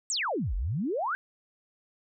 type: exponential two-way sweep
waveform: sine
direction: down then up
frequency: 8372 to 41.2 to 1624 Hz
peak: -27 dBFS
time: 0.1-1.15 s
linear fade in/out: 0 ms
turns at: 0.55 s
effects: none